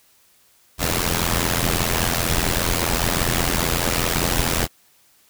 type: noise with amplitude modulation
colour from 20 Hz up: pink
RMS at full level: -17 dBFS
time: 0.78-4.68 s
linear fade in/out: 50 ms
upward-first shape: sine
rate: 85 Hz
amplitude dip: 90%
effects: white hiss -57 dBFS RMS until 5.29 s